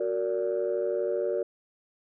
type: chord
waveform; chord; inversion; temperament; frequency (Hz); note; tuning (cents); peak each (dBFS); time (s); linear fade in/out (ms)
sine; Gb augmented; none; just; 370 / 462.5 / 578.1; Gb4 / Bb4 / D5; 0 / -14 / -27; -29; 0-1.43; 5
effects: tanh soft clip ceiling -19 dBFS